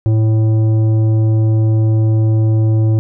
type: tone with tanh clipping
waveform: triangle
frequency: 110 Hz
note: A2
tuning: in tune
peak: -11 dBFS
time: 0.06-2.99 s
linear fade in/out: 0 ms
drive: 14 dB
effects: none